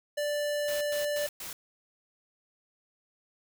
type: tone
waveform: square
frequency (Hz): 587.3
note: D5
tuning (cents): 0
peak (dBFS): -29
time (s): 0.17-1.27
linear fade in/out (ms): 10
type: noise bursts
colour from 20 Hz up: white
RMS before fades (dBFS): -40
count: 4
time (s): 0.68-1.53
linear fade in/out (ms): 2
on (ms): 130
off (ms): 110
effects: none